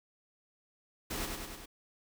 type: noise with echo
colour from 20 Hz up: pink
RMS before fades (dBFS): -37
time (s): 1.1-1.26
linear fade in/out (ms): 10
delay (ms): 100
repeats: 4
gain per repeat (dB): -3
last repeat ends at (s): 1.66
effects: none